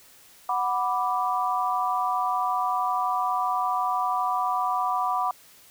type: chord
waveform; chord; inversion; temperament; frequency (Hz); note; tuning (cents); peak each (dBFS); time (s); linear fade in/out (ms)
sine; B minor; second; equal; 740 / 987.8 / 1174.7; F#5 / B5 / D6; 0 / 0 / 0; -27; 0.49-5.31; 2
effects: white hiss -53 dBFS RMS until 5.7 s